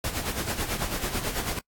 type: noise with tremolo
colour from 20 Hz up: pink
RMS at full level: -28 dBFS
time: 0.04-1.59 s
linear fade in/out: 2 ms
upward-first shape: sine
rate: 9.1 Hz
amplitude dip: 60%
effects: noise-tail reverb RT60 0.1 s tail -25 dB re dry + AAC 64 kbps